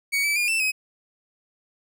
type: tone with pitch steps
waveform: 40% pulse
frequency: 2243 / 2307 / 2422 / 2665 / 2534 Hz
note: C#7 / D7 / D#7 / E7 / D#7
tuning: +20 / -31 / -47 / +18 / +31 cents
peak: -20 dBFS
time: 0.12-0.72 s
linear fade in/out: 20 ms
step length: 120 ms
effects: none